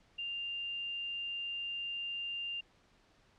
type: tone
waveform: sine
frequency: 2794 Hz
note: F7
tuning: in tune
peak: -36 dBFS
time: 0.18-2.61 s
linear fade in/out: 10 ms
effects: pink hiss -67 dBFS RMS until 3.38 s + low-pass 5000 Hz 12 dB/octave